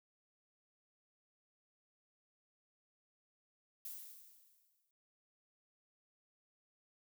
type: noise with exponential decay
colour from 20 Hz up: violet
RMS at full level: -45 dBFS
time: 3.85-4.91 s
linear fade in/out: 2 ms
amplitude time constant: 230 ms
effects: noise-tail reverb RT60 0.4 s tail -26 dB re dry